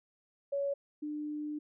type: tone pair in turn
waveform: sine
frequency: 561 / 299.2 Hz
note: C#5 / D4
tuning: +21 / +32 cents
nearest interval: major seventh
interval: 1089 cents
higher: first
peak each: -30 / -35 dBFS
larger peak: first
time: 0.52-0.74 / 1.02-1.59 s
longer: second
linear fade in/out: 10 ms
effects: none